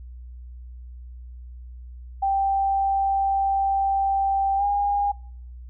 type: tone with pitch glide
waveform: sine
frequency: 784 to 811.2 Hz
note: G5 to G#5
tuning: 0 to -41 cents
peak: -19 dBFS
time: 2.22-5.12 s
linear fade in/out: 10 ms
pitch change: +59 cents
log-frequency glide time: 4.57-4.64 s
effects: noise-tail reverb RT60 0.6 s tail -25 dB re dry + added 61 Hz sine -37 dBFS peak until 5.69 s